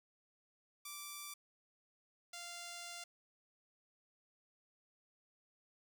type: tone pair in turn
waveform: 5% pulse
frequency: 1169 / 695.1 Hz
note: D6 / F5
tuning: -8 / -8 cents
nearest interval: major sixth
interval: 900 cents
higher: first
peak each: -34 / -35 dBFS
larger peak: first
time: 0.85-1.34 / 2.33-3.04 s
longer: second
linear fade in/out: 5 ms
effects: none